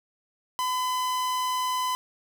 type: tone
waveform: 45% pulse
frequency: 1010 Hz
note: B5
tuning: 39 cents sharp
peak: -25 dBFS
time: 0.59-1.95 s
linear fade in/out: 0 ms
effects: none